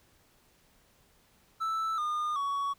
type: tone with pitch steps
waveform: triangle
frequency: 1318.5 / 1216.1 / 1121.6 Hz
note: E6 / D#6 / C#6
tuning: 0 / -40 / +20 cents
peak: -27 dBFS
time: 1.6-2.74 s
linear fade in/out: 20 ms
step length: 380 ms
effects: pink hiss -65 dBFS RMS until 2.78 s